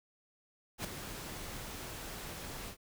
pink noise with ADSR envelope, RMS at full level -36 dBFS, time 0.78-2.77 s, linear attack 65 ms, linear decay 4 ms, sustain -8 dB, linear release 85 ms, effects none

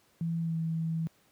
sine tone with pitch glide, 166.2 to 162.78 Hz, E3 to E3, +15 to -21 cents, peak -28 dBFS, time 0.21-1.07 s, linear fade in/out 0 ms, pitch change -36 cents, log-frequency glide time 0.4-0.57 s, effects pink hiss -66 dBFS RMS until 1.31 s + high-pass 100 Hz 12 dB/octave

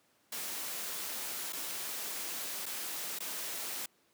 white noise with dropouts, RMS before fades -39 dBFS, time 0.32-3.86 s, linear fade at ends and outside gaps 5 ms, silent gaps 1.525-1.53 / 2.658-2.662 / 3.189-3.203 s, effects pink hiss -70 dBFS RMS until 4.13 s + high-pass 200 Hz 12 dB/octave

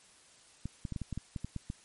clicks, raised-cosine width 5 ms, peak -24 dBFS, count 11, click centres 0.656 / 0.852 / 0.923 / 0.962 / 1.017 / 1.127 / 1.176 / 1.362 / 1.446 / 1.563 / 1.701 s, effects white hiss -60 dBFS RMS until 1.84 s + MP3 48 kbps

